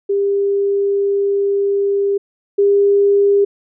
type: tone pair in turn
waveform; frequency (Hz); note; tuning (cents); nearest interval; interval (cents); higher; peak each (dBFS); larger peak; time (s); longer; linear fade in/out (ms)
sine; 399.5 / 402; G4 / G4; +33 / +44; unison; 11; second; -13 / -9; second; 0.09-2.18 / 2.58-3.45; first; 10
effects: none